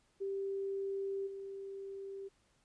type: tone with level steps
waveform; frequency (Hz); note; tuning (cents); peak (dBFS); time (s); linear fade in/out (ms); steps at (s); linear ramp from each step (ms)
sine; 392; G4; 0; -35 / -42; 0.2-2.29; 20; 1.26; 20
effects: pink hiss -73 dBFS RMS until 2.64 s + resampled to 22050 Hz